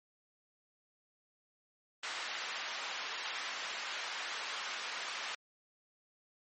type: band-pass noise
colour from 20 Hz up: pink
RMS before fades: -41 dBFS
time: 2.03-5.35 s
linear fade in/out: 5 ms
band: 1100 to 4700 Hz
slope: 12 dB/octave
effects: MP3 32 kbps